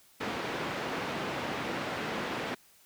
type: band-pass noise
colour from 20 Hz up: pink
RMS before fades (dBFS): -35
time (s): 0.2-2.55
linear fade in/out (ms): 10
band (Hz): 200 to 2800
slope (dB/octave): 12
effects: white hiss -61 dBFS RMS until 2.85 s